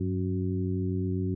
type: harmonic tone with a mistuned harmonic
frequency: 92.5 Hz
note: F#2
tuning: in tune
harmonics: 1 / 2 / 3 / 4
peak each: -29 / -32 / -34 / -35 dBFS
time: 0-1.35 s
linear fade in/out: 10 ms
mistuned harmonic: 1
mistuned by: +79 cents
effects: none